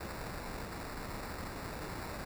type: noise with sample-and-hold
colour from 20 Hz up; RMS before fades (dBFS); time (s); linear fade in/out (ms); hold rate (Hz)
pink; -42; 0-2.25; 10; 3150
effects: none